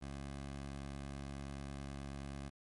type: tone with vibrato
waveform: 15% pulse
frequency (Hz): 69.3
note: C#2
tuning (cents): 0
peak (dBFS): -37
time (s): 0.01-2.5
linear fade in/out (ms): 20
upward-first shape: triangle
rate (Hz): 9.5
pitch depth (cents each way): 16
effects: MP3 48 kbps